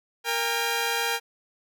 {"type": "tone pair together", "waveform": "10% pulse", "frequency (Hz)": [465.5, 804], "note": ["A#4", "G5"], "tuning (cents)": [-2, 44], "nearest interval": "major sixth", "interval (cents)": 946, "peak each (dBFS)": -19, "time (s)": [0.24, 1.2], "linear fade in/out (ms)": 50, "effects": []}